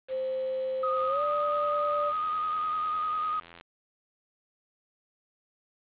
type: tone with pitch glide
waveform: sine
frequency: 523.3 to 587.4 Hz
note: C5 to D5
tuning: 0 to 0 cents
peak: -28 dBFS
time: 0.08-2.13 s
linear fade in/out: 50 ms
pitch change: +200 cents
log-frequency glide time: 1.07-1.22 s
type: tone with vibrato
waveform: sine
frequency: 1244.5 Hz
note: D#6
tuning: in tune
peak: -27 dBFS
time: 0.83-3.4 s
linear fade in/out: 5 ms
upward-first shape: square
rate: 10 Hz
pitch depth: 24 cents each way
type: click train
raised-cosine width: 0.2 ms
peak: -29 dBFS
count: 226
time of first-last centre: 0.97-3.611 s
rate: 85.2 Hz
effects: resampled to 8000 Hz + 8-bit